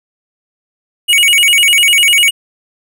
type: tone with vibrato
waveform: square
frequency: 2543 Hz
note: D#7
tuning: 37 cents sharp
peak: -7 dBFS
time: 1.08-2.31 s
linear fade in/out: 20 ms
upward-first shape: square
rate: 10 Hz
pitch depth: 220 cents each way
effects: none